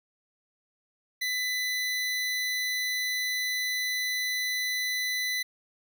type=tone; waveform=25% pulse; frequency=2000 Hz; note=B6; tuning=21 cents sharp; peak=-24 dBFS; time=1.21-5.43 s; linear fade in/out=10 ms; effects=none